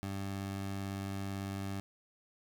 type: tone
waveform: 20% pulse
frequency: 98 Hz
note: G2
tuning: in tune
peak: -32 dBFS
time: 0.03-1.8 s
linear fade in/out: 0 ms
effects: none